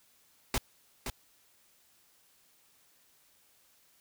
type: noise with echo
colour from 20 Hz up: pink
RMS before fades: -29 dBFS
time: 0.54-0.58 s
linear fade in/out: 2 ms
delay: 520 ms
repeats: 1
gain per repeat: -7 dB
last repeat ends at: 1.1 s
effects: white hiss -66 dBFS RMS until 4 s